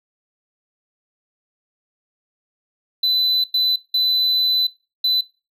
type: tone bursts at uneven times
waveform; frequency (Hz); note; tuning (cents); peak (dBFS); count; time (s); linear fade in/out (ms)
triangle; 4007; B7; +24; -14; 4; 3.03-3.44 / 3.54-3.76 / 3.94-4.67 / 5.04-5.21; 5
effects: noise-tail reverb RT60 0.3 s tail -20 dB re dry